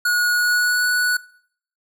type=tone with pitch glide; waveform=square; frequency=1452 to 1474.8 Hz; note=F#6 to F#6; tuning=-33 to -6 cents; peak=-17 dBFS; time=0.05-1.17 s; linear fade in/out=5 ms; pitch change=+27 cents; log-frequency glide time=0.32-0.86 s; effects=noise-tail reverb RT60 0.6 s tail -20 dB re dry